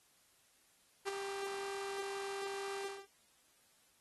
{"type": "tone with ADSR envelope", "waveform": "sawtooth", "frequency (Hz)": 394.6, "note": "G4", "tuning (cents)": 11, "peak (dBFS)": -30, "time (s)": [1.05, 3.07], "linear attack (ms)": 34, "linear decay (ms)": 10, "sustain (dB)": -6, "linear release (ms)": 240, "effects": ["white hiss -70 dBFS RMS until 4 s", "AAC 32 kbps"]}